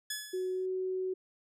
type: tone with exponential decay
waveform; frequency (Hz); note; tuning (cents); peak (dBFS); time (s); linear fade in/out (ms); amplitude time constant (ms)
10% pulse; 1707; G#6; +47; -24; 0.1-0.66; 5; 120
type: tone with pitch glide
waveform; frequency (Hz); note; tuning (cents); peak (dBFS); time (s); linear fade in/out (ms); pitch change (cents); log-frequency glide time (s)
sine; 370.1 to 373.3; F#4 to F#4; 0 to +15; -31; 0.33-1.14; 10; +15; 0.52-0.63
effects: none